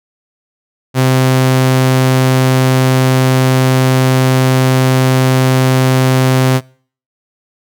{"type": "tone", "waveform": "sawtooth", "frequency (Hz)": 130, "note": "C3", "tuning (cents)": -11, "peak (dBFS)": -4, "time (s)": [0.94, 6.61], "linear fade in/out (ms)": 50, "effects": ["noise-tail reverb RT60 0.5 s tail -25 dB re dry"]}